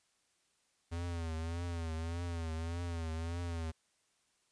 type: tone with vibrato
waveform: square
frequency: 83.5 Hz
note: E2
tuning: 23 cents sharp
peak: -37 dBFS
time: 0.91-3.72 s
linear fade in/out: 20 ms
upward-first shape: triangle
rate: 1.7 Hz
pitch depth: 85 cents each way
effects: white hiss -75 dBFS RMS until 4.51 s + resampled to 22050 Hz